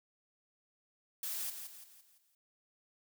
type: noise with echo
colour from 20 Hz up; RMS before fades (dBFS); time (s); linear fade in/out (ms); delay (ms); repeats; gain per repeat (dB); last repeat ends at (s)
blue; -39; 1.23-1.5; 2; 170; 5; -7; 2.35
effects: none